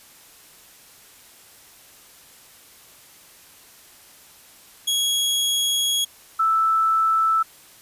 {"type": "tone pair in turn", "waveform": ["sawtooth", "sine"], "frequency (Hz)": [3322, 1318.3], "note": ["G#7", "E6"], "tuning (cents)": [0, 0], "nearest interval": "octave + major third", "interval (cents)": 1600, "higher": "first", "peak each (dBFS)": -16, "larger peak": "neither", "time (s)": [[4.87, 6.05], [6.39, 7.43]], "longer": "first", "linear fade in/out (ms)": 10, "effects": ["white hiss -49 dBFS RMS until 7.81 s", "resampled to 32000 Hz"]}